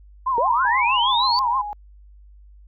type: tone with vibrato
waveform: sine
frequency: 994 Hz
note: B5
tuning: 11 cents sharp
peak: -18 dBFS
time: 0.26-1.62 s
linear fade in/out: 10 ms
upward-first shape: triangle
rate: 6.3 Hz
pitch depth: 150 cents each way
type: linear sweep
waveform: sine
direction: up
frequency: 440 to 4614 Hz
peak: -20 dBFS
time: 0.38-1.39 s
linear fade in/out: 0 ms
type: tone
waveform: sine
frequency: 830.6 Hz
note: G#5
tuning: in tune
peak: -27 dBFS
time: 0.65-1.73 s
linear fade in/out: 0 ms
effects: added 50 Hz sine -44 dBFS peak until 2.67 s